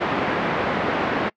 pink band-pass noise, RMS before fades -23 dBFS, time 0-1.3 s, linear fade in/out 20 ms, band 220 to 2000 Hz, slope 12 dB/octave, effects noise-tail reverb RT60 0.1 s tail -25 dB re dry + low-pass 4000 Hz 12 dB/octave

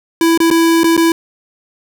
square tone with dropouts, 331.1 Hz, E4, 8 cents sharp, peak -9 dBFS, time 0.21-1.12 s, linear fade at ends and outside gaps 2 ms, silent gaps 0.376-0.402 / 0.503-0.511 / 0.834-0.842 / 0.967-0.976 s, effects none

